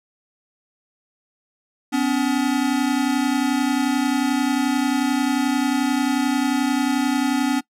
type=tone pair together; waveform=square; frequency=252.5 / 283.8 Hz; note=B3 / C#4; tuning=+39 / +41 cents; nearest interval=major second; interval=202 cents; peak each=-22 / -21 dBFS; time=1.92-7.61 s; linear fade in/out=20 ms; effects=noise-tail reverb RT60 0.1 s tail -22 dB re dry + low-pass 12000 Hz 12 dB/octave